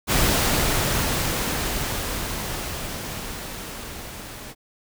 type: noise with level ramp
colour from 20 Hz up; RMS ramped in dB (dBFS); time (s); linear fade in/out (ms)
pink; -19 to -38; 0.07-4.55; 50
effects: none